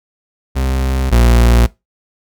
40% pulse tone pair in turn, 65.41 / 59 Hz, C2 / A#1, 0 / +22 cents, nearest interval major second, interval 178 cents, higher first, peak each -13 / -6 dBFS, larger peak second, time 0.55-1.11 / 1.11-1.67 s, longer neither, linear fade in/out 20 ms, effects noise-tail reverb RT60 0.2 s tail -20 dB re dry

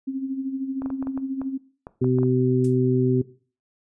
sine tone with tremolo, 267.2 Hz, C4, 36 cents sharp, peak -23 dBFS, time 0.07-1.58 s, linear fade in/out 10 ms, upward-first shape sine, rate 13 Hz, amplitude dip 60%
clicks, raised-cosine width 1 ms, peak -22 dBFS, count 11, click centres 0.82 / 0.86 / 0.903 / 1.026 / 1.071 / 1.176 / 1.416 / 1.869 / 2.044 / 2.186 / 2.232 s
harmonic tone, 127.3 Hz, C3, 47 cents flat, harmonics 1 / 2 / 3, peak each -22 / -22 / -22 dBFS, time 2.01-3.22 s, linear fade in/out 10 ms
violet noise with exponential decay, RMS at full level -34 dBFS, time 2.64-2.77 s, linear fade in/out 5 ms, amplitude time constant 27 ms
effects noise-tail reverb RT60 0.4 s tail -17 dB re dry + resampled to 22050 Hz

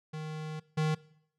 square tone pair in turn, 155.3 / 155.3 Hz, D#3 / D#3, -3 / -3 cents, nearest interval unison, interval 0 cents, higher neither, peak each -37 / -27 dBFS, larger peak second, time 0.13-0.6 / 0.77-0.95 s, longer first, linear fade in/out 10 ms, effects noise-tail reverb RT60 0.7 s tail -21 dB re dry + low-pass 6000 Hz 12 dB/octave

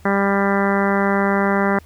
harmonic tone, 198.2 Hz, G3, 19 cents sharp, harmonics 1 / 2 / 3 / 4 / 5 / 6 / 7 / 8 / 9 / 10, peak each -19 / -22 / -24 / -25 / -26 / -27 / -27 / -28 / -29 / -29 dBFS, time 0.05-1.79 s, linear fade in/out 5 ms, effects added 78 Hz sine -44 dBFS peak until 1.85 s + pink hiss -52 dBFS RMS until 1.85 s

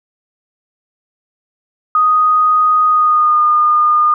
sine tone with pitch glide, 1244.5 to 1217.5 Hz, D#6 to D#6, 0 to -38 cents, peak -8 dBFS, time 1.95-4.14 s, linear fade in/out 2 ms, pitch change -38 cents, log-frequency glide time 2.88-3.42 s, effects none

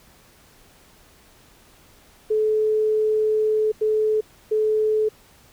sine tone bursts at uneven times, 431.5 Hz, A4, 34 cents flat, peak -17 dBFS, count 3, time 2.3-3.72 / 3.81-4.21 / 4.51-5.09 s, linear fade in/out 10 ms, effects pink hiss -53 dBFS RMS until 5.52 s

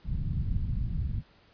pink low-pass noise, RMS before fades -30 dBFS, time 0.04-1.23 s, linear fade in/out 50 ms, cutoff 160 Hz, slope 24 dB/octave, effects pink hiss -61 dBFS RMS until 1.53 s + resampled to 11025 Hz

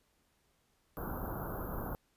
pink band-stop noise, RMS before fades -39 dBFS, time 0.97-1.95 s, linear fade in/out 0 ms, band 1500 to 12000 Hz, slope 96 dB/octave, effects pink hiss -74 dBFS RMS until 2.16 s + resampled to 32000 Hz

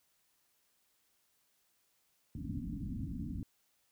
white low-pass noise, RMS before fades -40 dBFS, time 2.35-3.43 s, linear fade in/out 2 ms, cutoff 290 Hz, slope 96 dB/octave, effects white hiss -75 dBFS RMS until 3.91 s

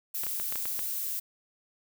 violet noise, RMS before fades -33 dBFS, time 0.14-1.2 s, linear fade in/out 10 ms
clicks, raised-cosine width 0.3 ms, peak -22 dBFS, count 7, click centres 0.236 / 0.267 / 0.399 / 0.524 / 0.557 / 0.655 / 0.792 s
effects none

